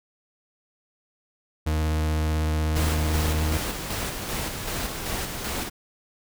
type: tone with vibrato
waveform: 40% pulse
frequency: 77.78 Hz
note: D#2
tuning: in tune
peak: -21 dBFS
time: 1.66-3.58 s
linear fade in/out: 10 ms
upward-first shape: sine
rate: 16 Hz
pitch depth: 14 cents each way
type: noise with tremolo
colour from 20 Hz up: pink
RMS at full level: -29 dBFS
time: 2.75-5.7 s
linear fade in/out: 20 ms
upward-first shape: square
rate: 2.6 Hz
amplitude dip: 35%
effects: none